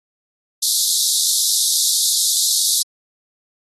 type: high-pass noise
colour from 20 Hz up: pink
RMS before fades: -17 dBFS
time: 0.62-2.83 s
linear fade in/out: 10 ms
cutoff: 3600 Hz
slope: 96 dB/octave
effects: AAC 32 kbps